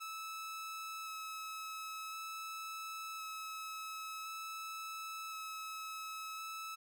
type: tone with vibrato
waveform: sawtooth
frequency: 1300 Hz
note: E6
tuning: 24 cents flat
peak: -39 dBFS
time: 0-6.76 s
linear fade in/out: 20 ms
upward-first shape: square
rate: 0.47 Hz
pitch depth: 8 cents each way
effects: none